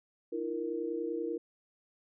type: chord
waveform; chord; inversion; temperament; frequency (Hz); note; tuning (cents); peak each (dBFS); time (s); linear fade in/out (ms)
sine; Eb suspended second; none; equal with one note detuned; 311.1 / 341.3 / 466.2; Eb4 / F4 / Bb4; 0 / -40 / 0; -39 / -36 / -36; 0.32-1.38; 10
effects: none